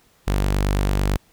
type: tone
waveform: sawtooth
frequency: 49 Hz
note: G1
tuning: in tune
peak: -14 dBFS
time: 0.27-1.17 s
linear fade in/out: 10 ms
effects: pink hiss -58 dBFS RMS until 1.32 s